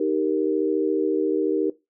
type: chord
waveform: sine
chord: Eb major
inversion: none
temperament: equal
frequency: 311.1 / 392 / 466.2 Hz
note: Eb4 / G4 / Bb4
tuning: 0 / 0 / 0 cents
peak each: -24 dBFS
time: 0-1.7 s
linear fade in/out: 5 ms
effects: noise-tail reverb RT60 0.2 s tail -17 dB re dry